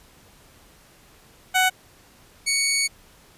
15% pulse tone pair in turn, 745 / 2232 Hz, F#5 / C#7, +12 / +11 cents, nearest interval octave + perfect fifth, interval 1899 cents, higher second, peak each -10 / -13 dBFS, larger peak first, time 1.54-1.7 / 2.46-2.88 s, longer second, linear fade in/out 20 ms, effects pink hiss -53 dBFS RMS until 3.37 s + resampled to 32000 Hz

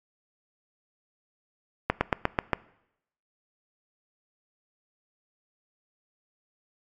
slowing click train, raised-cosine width 0.5 ms, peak -6 dBFS, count 6, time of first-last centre 1.9-2.533 s, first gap 110 ms, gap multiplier 1.07, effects noise-tail reverb RT60 0.8 s tail -21 dB re dry + MP3 96 kbps

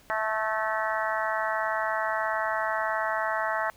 harmonic tone with a mistuned harmonic, 218.5 Hz, A3, 12 cents flat, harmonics 3 / 4 / 5 / 6 / 7 / 8 / 9, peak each -31 / -32 / -33 / -34 / -34 / -35 / -36 dBFS, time 0.1-3.7 s, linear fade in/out 0 ms, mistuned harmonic 9, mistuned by -39 cents, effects pink hiss -57 dBFS RMS until 3.76 s

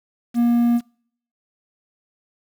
triangle tone with quantisation, 237.5 Hz, A#3, 33 cents sharp, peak -12 dBFS, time 0.34-0.81 s, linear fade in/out 50 ms, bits 7, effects noise-tail reverb RT60 0.6 s tail -25 dB re dry

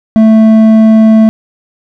sine tone with hard clipping, 220.3 Hz, A3, 2 cents sharp, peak -3 dBFS, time 0.16-1.29 s, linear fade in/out 0 ms, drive 6 dB, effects none

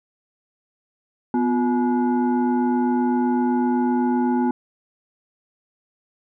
sine tone with frequency modulation, 248.1 Hz, B3, 8 cents sharp, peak -17 dBFS, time 1.34-4.51 s, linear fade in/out 2 ms, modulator 604 Hz, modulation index 0.83, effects none

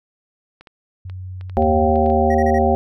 clicks, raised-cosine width 0.3 ms, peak -26 dBFS, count 9, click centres 0.61 / 0.672 / 1.098 / 1.411 / 1.497 / 1.623 / 1.958 / 2.062 / 2.101 s
sine tone, 92.5 Hz, F#2, in tune, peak -28 dBFS, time 1.05-1.91 s, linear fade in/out 5 ms
harmonic tone, 77.78 Hz, D#2, in tune, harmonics 1 / 3 / 5 / 7 / 9 / 10, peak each -20 / -20 / -20 / -20 / -20 / -20 dBFS, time 1.57-2.75 s, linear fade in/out 0 ms
triangle tone bursts, 1900 Hz, A#6, 33 cents sharp, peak -26 dBFS, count 4, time 2.3-2.587 s, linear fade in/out 5 ms, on 47 ms, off 33 ms
effects none

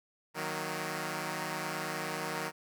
5% pulse chord, D# minor, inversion none, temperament equal, 155.56 / 185 / 233.1 Hz, D#3 / F#3 / A#3, 0 / 0 / 0 cents, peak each -26 / -27 / -32 dBFS, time 0.34-2.52 s, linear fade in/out 50 ms, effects none

